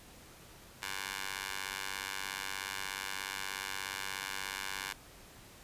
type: tone with high-pass filter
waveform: 15% pulse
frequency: 96.8 Hz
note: G2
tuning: 21 cents flat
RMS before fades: -40 dBFS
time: 0.82-4.93 s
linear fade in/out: 5 ms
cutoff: 1500 Hz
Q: 0.98
effects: pink hiss -55 dBFS RMS until 5.63 s + resampled to 32000 Hz